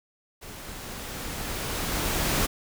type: noise with level ramp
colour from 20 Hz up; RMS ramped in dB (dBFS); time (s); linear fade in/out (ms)
pink; -42 to -24; 0.41-2.47; 20
effects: none